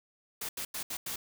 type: noise bursts at uneven times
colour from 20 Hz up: white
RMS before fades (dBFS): -37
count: 5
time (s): 0.41-0.49 / 0.57-0.65 / 0.74-0.83 / 0.9-0.97 / 1.06-1.16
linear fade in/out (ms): 5
effects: none